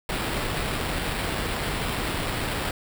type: noise with sample-and-hold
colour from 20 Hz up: pink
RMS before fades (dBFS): -28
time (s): 0.09-2.71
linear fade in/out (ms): 2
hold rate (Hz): 6300
effects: none